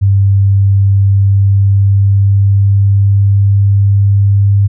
sine tone with pitch glide, 98.6 to 100.09 Hz, G2 to G2, +11 to +37 cents, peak -5 dBFS, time 0.01-4.68 s, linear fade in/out 20 ms, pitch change +26 cents, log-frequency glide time 1.05-4.21 s, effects none

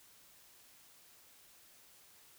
silence, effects white hiss -62 dBFS RMS until 2.38 s

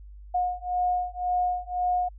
sine beating tone pair, 720 / 721.9 Hz, F#5 / F#5, -47 / -43 cents, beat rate 1.9 Hz, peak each -27 dBFS, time 0.34-2.09 s, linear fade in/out 10 ms, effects added 50 Hz sine -42 dBFS peak until 2.18 s

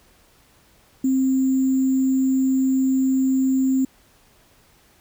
sine tone with sample-and-hold, 263.7 Hz, C4, 14 cents sharp, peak -16 dBFS, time 1.04-3.85 s, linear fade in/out 5 ms, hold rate 7350 Hz, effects pink hiss -56 dBFS RMS until 5 s

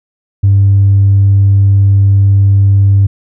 triangle tone with tanh clipping, 99 Hz, G2, 18 cents sharp, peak -4 dBFS, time 0.43-3.07 s, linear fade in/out 10 ms, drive 5 dB, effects none

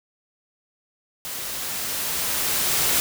white noise with level ramp, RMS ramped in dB -32 to -20 dBFS, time 1.25-3 s, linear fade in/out 0 ms, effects none

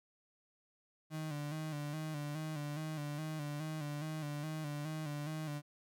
35% pulse tone with vibrato, 151.5 Hz, D#3, 46 cents flat, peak -37 dBFS, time 1.1-5.62 s, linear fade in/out 50 ms, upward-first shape square, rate 2.4 Hz, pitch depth 56 cents each way, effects none

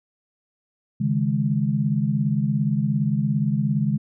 sine chord, C# suspended second, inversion none, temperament just, 138.59 / 155.92 / 207.9 Hz, C#3 / D#3 / G#3, 0 / +4 / +2 cents, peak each -23 / -24 / -23 dBFS, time 1-3.98 s, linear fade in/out 10 ms, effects none

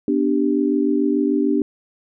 sine chord, G major, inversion first, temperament equal, 246.9 / 293.7 / 392 Hz, B3 / D4 / G4, 0 / 0 / 0 cents, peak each -21 / -18 / -22 dBFS, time 0.08-1.62 s, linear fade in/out 2 ms, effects none

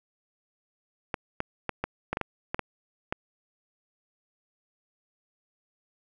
clicks, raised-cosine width 0.5 ms, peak -13 dBFS, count 10, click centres 1.142 / 1.404 / 1.693 / 1.84 / 2.13 / 2.171 / 2.213 / 2.545 / 2.593 / 3.125 s, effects none

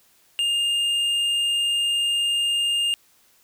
sine tone with hard clipping, 2817 Hz, F7, 14 cents sharp, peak -21 dBFS, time 0.39-2.94 s, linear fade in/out 0 ms, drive 6 dB, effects white hiss -59 dBFS RMS until 3.43 s

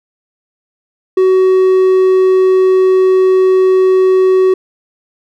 triangle tone, 375 Hz, F#4, 23 cents sharp, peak -4 dBFS, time 1.17-4.54 s, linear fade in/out 5 ms, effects none

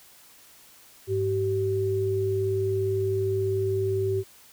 sine tone pair together, 102.3 / 384.1 Hz, G#2 / G4, -26 / -35 cents, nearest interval octave + major seventh, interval 2291 cents, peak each -28 / -24 dBFS, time 1.07-4.24 s, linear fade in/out 50 ms, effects white hiss -53 dBFS RMS until 4.52 s

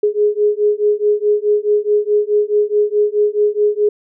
sine beating tone pair, 415.3 / 420 Hz, G#4 / G#4, 0 / +19 cents, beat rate 4.7 Hz, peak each -15 dBFS, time 0.03-3.89 s, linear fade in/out 5 ms, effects none

